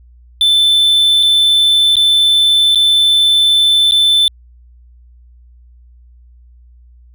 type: tone with dropouts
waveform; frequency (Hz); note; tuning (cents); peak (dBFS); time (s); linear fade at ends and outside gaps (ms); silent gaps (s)
triangle; 3527; A7; +3; -6; 0.41-4.28; 1; 1.228-1.231 / 1.956-1.967 / 2.748-2.756 / 3.911-3.92
effects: added 60 Hz sine -40 dBFS peak until 7.14 s